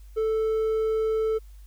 sine tone with hard clipping, 440 Hz, A4, in tune, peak -23 dBFS, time 0.16-1.39 s, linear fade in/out 20 ms, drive 3 dB, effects added 50 Hz sine -43 dBFS peak until 1.66 s + white hiss -63 dBFS RMS until 1.66 s

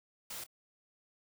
white noise with echo, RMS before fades -43 dBFS, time 0.3-0.44 s, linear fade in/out 5 ms, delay 26 ms, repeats 1, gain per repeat -15 dB, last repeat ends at 0.466 s, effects none

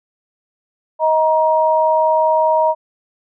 sine tone pair together, 630 / 945 Hz, D#5 / A#5, +21 / +23 cents, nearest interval perfect fifth, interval 702 cents, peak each -14 dBFS, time 0.99-2.75 s, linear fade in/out 50 ms, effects none

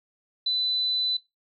sine tone, 4000 Hz, B7, 21 cents sharp, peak -22 dBFS, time 0.46-1.17 s, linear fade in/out 5 ms, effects noise-tail reverb RT60 0.2 s tail -18 dB re dry + MP3 64 kbps

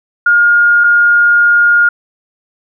sine tone pair in turn, 1421 / 1421 Hz, F6 / F6, +30 / +30 cents, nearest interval unison, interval 0 cents, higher neither, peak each -5 dBFS, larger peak neither, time 0.26-0.84 / 0.84-1.89 s, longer second, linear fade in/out 5 ms, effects none

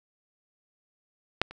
clicks, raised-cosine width 0.3 ms, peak -6 / -27 dBFS, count 2, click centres 1.416 / 1.51 s, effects none

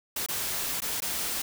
white noise with dropouts, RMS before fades -31 dBFS, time 0.16-1.42 s, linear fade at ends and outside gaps 5 ms, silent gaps 0.263-0.286 / 0.805-0.819 / 1.004-1.02 s, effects none

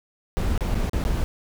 brown noise with dropouts, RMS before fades -23 dBFS, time 0.37-1.24 s, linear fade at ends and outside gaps 0 ms, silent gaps 0.577-0.608 / 0.746-0.752 / 0.896-0.933 / 1.039-1.051 s, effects none

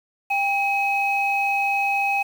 sine tone pair together, 797 / 2544 Hz, G5 / D#7, +28 / +38 cents, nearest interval octave + minor sixth, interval 2010 cents, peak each -21 dBFS, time 0.3-2.23 s, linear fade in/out 10 ms, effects tanh soft clip ceiling -12 dBFS + 7-bit

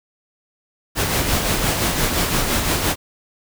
pink noise with tremolo, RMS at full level -18 dBFS, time 0.95-2.96 s, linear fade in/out 50 ms, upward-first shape sine, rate 5.8 Hz, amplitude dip 40%, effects none

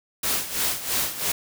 white noise with tremolo, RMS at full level -23 dBFS, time 0.23-1.32 s, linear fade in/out 5 ms, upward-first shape sine, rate 3 Hz, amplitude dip 75%, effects none

